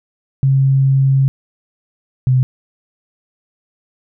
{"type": "tone pair in turn", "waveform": "sine", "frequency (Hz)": [135.2, 128.62], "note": ["C#3", "C3"], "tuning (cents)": [-43, -29], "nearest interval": "minor second", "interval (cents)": 86, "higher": "first", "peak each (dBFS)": -9, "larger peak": "neither", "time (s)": [[0.43, 1.28], [2.27, 2.43]], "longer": "first", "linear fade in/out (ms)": 0, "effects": []}